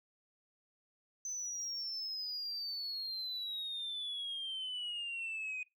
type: exponential sweep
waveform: sine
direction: down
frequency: 6130 to 2489 Hz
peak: -36 dBFS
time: 1.25-5.63 s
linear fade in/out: 2 ms
effects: noise-tail reverb RT60 0.2 s tail -22 dB re dry + tanh soft clip ceiling -35 dBFS